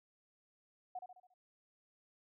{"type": "tone with echo", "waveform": "sine", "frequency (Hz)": 732, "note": "F#5", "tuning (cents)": -19, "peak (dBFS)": -40, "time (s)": [0.95, 0.99], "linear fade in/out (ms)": 5, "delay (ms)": 70, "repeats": 5, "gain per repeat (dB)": -6, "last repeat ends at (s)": 1.34, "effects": []}